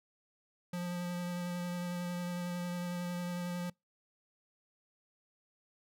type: tone with vibrato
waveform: square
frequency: 176.4 Hz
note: F3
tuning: 18 cents sharp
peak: -36 dBFS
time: 0.73-3.7 s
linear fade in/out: 5 ms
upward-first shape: sine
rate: 11 Hz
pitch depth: 13 cents each way
effects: noise-tail reverb RT60 0.2 s tail -26 dB re dry